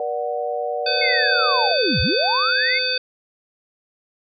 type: chord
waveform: sine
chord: Bb augmented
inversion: none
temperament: equal with one note detuned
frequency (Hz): 477.6 / 587.3 / 740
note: Bb4 / D5 / F#5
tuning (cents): +42 / 0 / 0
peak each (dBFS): -26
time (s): 0-1.72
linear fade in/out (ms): 2
type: harmonic tone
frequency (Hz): 509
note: C5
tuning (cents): -48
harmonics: 1 / 3 / 5 / 7 / 9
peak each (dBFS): -28 / -27 / -27 / -27 / -22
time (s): 0.86-2.98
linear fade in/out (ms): 5
type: linear two-way sweep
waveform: sine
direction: down then up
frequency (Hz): 2208 to 61.7 to 2208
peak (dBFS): -19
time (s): 1.01-2.79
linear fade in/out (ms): 10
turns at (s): 2.01
effects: none